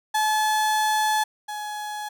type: tone pair in turn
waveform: 35% pulse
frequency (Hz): 860 / 841.8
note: A5 / G#5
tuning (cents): -40 / +23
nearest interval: unison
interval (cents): 37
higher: first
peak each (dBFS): -18 / -28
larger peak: first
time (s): 0.14-1.24 / 1.48-2.09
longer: first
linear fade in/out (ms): 10
effects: none